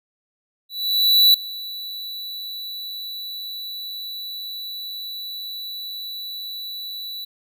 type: tone with ADSR envelope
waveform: square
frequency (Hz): 3951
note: B7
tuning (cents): 0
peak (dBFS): -10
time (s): 0.69-7.25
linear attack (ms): 650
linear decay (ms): 4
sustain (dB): -20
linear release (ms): 10
effects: none